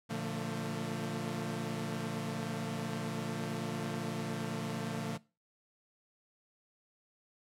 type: chord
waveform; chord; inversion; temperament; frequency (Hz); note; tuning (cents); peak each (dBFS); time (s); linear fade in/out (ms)
sawtooth; Bb major seventh; none; equal with one note detuned; 116.54 / 146.83 / 174.61 / 224.2; Bb2 / D3 / F3 / A3; 0 / 0 / 0 / +33; -40 / -37 / -37 / -35; 0.09-5.18; 20
effects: noise-tail reverb RT60 0.3 s tail -21 dB re dry + low-pass 12000 Hz 12 dB/octave